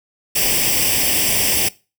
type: noise with comb filter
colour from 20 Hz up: white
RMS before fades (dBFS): -17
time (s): 0.35-1.69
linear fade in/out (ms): 10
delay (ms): 0.37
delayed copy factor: +0.8
effects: noise-tail reverb RT60 0.3 s tail -21 dB re dry